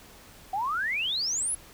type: exponential sweep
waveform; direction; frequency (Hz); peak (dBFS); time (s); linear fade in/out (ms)
sine; up; 742 to 11175; -26; 0.53-1.55; 5
effects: pink hiss -51 dBFS RMS until 1.73 s